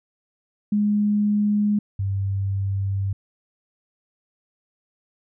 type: tone pair in turn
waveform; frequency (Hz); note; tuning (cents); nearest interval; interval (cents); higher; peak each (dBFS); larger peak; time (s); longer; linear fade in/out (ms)
sine; 207.7 / 98.02; G#3 / G2; 0 / 0; octave + minor second; 1300; first; -17 / -21; first; 0.72-1.79 / 1.99-3.13; second; 5
effects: none